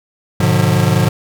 square chord, G# diminished seventh, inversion none, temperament just, 103.83 / 124.59 / 149.51 / 179.41 Hz, G#2 / B2 / D3 / F3, 0 / +16 / +31 / +47 cents, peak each -17 dBFS, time 0.4-1.09 s, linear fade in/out 5 ms, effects none

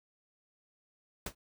pink noise with exponential decay, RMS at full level -32 dBFS, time 1.26-1.35 s, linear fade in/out 5 ms, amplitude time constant 18 ms, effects none

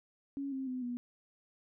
sine tone with pitch steps, 277.8 / 265.9 / 254.4 / 243.5 Hz, C#4 / C4 / C4 / B3, +4 / +28 / -48 / -24 cents, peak -35 dBFS, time 0.37-0.97 s, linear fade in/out 0 ms, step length 150 ms, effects none

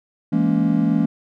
triangle chord, A# half-diminished seventh, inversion second, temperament just, 167.82 / 209.8 / 233.1 / 279.7 Hz, E3 / G#3 / A#3 / C#4, +31 / +18 / 0 / +16 cents, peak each -19 dBFS, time 0.32-1.06 s, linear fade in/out 10 ms, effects none

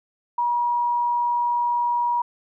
sine tone, 959 Hz, A#5, 49 cents sharp, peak -19 dBFS, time 0.38-2.22 s, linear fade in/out 5 ms, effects none

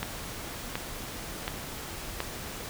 click train, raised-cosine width 0.3 ms, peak -14 dBFS, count 4, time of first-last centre 0.03-2.204 s, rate 1.38 Hz, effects pink hiss -39 dBFS RMS until 2.69 s

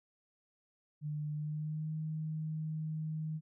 sine tone with pitch glide, 150 to 156.37 Hz, D3 to D#3, +37 to +9 cents, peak -35 dBFS, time 1.01-3.41 s, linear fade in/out 50 ms, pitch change +72 cents, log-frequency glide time 1.34-1.92 s, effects none

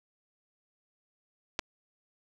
clicks, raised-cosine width 0.2 ms, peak -13 / -16 dBFS, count 2, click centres 1.591 / 1.594 s, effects none

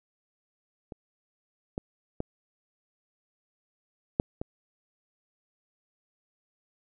clicks, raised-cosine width 2 ms, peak -26 / -18 / -17 / -9 / -19 dBFS, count 5, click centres 0.922 / 1.779 / 2.204 / 4.199 / 4.415 s, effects none

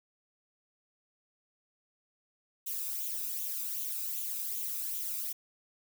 violet noise with flanger, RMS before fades -36 dBFS, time 2.66-5.33 s, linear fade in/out 10 ms, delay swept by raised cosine 0.29 to 0.83 ms, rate 2.6 Hz, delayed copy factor +0.6, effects none

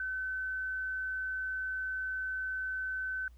sine tone, 1523 Hz, F#6, 50 cents sharp, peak -33 dBFS, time 0-3.28 s, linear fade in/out 2 ms, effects added 60 Hz sine -52 dBFS peak until 3.37 s + pink hiss -72 dBFS RMS until 3.37 s

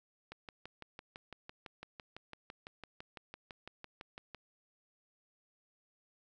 click train, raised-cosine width 0.3 ms, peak -30 dBFS, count 25, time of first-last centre 0.32-4.347 s, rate 5.96 Hz, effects none

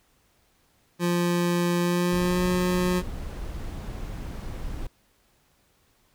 25% pulse tone with pitch glide, 174.4 to 180.45 Hz, F3 to F#3, -2 to -43 cents, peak -18 dBFS, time 0.99-3.03 s, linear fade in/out 50 ms, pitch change +59 cents, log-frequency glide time 1.8-2.47 s
brown noise, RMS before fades -34 dBFS, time 2.12-4.87 s, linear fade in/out 5 ms
effects pink hiss -65 dBFS RMS until 6.14 s

